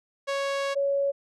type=tone pair in turn; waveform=sawtooth / sine; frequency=554.4 / 558.3 Hz; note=C#5 / C#5; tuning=0 / +12 cents; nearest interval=unison; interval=12 cents; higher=second; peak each=-22 dBFS; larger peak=neither; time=0.27-0.75 / 0.75-1.12 s; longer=first; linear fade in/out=20 ms; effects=low-pass 6000 Hz 12 dB/octave